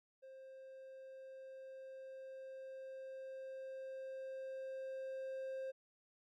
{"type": "tone with level ramp", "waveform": "triangle", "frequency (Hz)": 529, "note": "C5", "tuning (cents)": 19, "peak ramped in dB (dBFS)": [-51, -39], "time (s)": [0.22, 5.72], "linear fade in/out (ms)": 20, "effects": []}